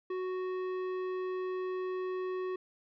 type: tone with tanh clipping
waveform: sine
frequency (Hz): 370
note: F#4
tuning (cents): 0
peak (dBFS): -35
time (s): 0.1-2.56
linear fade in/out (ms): 5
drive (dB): 13
effects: none